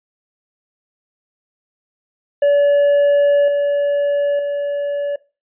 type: tone with level steps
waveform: triangle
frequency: 573 Hz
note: D5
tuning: 43 cents flat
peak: -8 / -12 / -16 dBFS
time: 2.42-5.16 s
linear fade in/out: 5 ms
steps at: 3.48 / 4.39 s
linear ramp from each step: 2 ms
effects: noise-tail reverb RT60 0.3 s tail -20 dB re dry + resampled to 8000 Hz